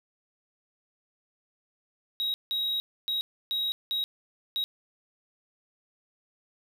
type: tone bursts at uneven times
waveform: triangle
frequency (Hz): 3815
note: A#7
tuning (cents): +39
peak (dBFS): -25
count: 6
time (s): 2.2-2.34 / 2.51-2.8 / 3.08-3.21 / 3.51-3.72 / 3.91-4.04 / 4.56-4.64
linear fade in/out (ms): 0
effects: none